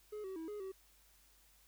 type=tone with pitch steps; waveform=triangle; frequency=422.8 / 380.3 / 324 / 417.2 / 382.2 Hz; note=G#4 / F#4 / E4 / G#4 / G4; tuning=+31 / +48 / -30 / +8 / -44 cents; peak=-40 dBFS; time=0.12-0.72 s; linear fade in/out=10 ms; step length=120 ms; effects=added 50 Hz sine -70 dBFS peak until 1.67 s + white hiss -68 dBFS RMS until 1.67 s